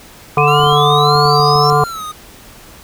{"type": "harmonic tone", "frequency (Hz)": 146.83, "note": "D3", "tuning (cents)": 0, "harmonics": [1, 3, 5, 7, 8], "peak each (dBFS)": [-15, -15, -15, -15, -15], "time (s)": [0.37, 1.84], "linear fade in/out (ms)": 2}
{"type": "linear sweep", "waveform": "sine", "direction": "up", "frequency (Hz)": [2455, 5440], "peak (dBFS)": -17, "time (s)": [0.38, 1.7], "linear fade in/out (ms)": 0}
{"type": "tone with vibrato", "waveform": "square", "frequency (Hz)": 1318.5, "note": "E6", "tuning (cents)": 0, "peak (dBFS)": -24, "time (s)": [0.47, 2.12], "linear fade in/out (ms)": 10, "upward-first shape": "sine", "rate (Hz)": 1.7, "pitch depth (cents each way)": 110}
{"type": "clicks", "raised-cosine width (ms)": 3, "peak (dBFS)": -17, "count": 10, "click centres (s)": [0.601, 0.635, 0.667, 0.728, 1.155, 1.256, 1.4, 1.557, 1.725, 1.838]}
{"effects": ["pink hiss -39 dBFS RMS until 2.83 s"]}